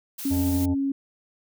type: noise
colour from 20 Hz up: blue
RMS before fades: -35 dBFS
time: 0.18-0.66 s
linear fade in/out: 10 ms
type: tone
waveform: sine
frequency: 274.8 Hz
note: C#4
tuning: 15 cents flat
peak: -22 dBFS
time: 0.25-0.92 s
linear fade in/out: 5 ms
type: harmonic tone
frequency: 87.31 Hz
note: F2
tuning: in tune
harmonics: 1 / 3 / 5 / 7 / 9 / 10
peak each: -25 / -39 / -44 / -40 / -48 / -43 dBFS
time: 0.3-0.75 s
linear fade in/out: 20 ms
effects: none